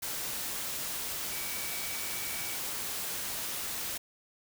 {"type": "tone in noise", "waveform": "sine", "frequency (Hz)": 2280, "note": "C#7", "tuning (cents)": 48, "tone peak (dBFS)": -44, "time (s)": [1.31, 2.56], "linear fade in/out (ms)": 10, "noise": "white", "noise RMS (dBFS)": -36, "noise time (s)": [0.02, 3.98], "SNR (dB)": -11, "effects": []}